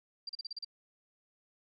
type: tone bursts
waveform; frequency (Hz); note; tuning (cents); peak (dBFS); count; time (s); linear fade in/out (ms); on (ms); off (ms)
sine; 4728; D8; +11; -37; 7; 0.27-0.647; 5; 23; 36
effects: none